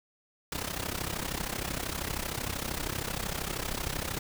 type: noise with amplitude modulation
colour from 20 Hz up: pink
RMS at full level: -31 dBFS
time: 0.52-4.19 s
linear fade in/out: 2 ms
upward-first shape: sine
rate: 32.9 Hz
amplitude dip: 80%
effects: none